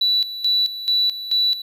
triangle tone with tremolo, 3951 Hz, B7, in tune, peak -12 dBFS, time 0.01-1.62 s, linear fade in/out 5 ms, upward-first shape square, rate 2.3 Hz, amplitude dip 80%, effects tanh soft clip ceiling -12 dBFS

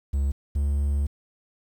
triangle tone pair in turn, 69.3 / 71.25 Hz, C#2 / C#2, 0 / +48 cents, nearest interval unison, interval 48 cents, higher second, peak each -19 dBFS, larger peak neither, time 0.13-0.32 / 0.55-1.07 s, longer second, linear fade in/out 10 ms, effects 9-bit

